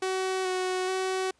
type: tone with pitch steps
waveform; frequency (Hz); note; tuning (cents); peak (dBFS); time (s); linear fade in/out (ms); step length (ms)
sawtooth; 376.5 / 369.8 / 376.4; F#4 / F#4 / F#4; +30 / -1 / +30; -23; 0.02-1.31; 5; 430
effects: pink hiss -67 dBFS RMS until 1.39 s + resampled to 22050 Hz